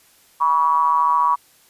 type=ring-modulated tone; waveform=triangle; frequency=77.1 Hz; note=D#2; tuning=15 cents flat; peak=-9 dBFS; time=0.4-1.36 s; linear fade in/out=20 ms; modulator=1050 Hz; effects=white hiss -54 dBFS RMS until 1.69 s + resampled to 32000 Hz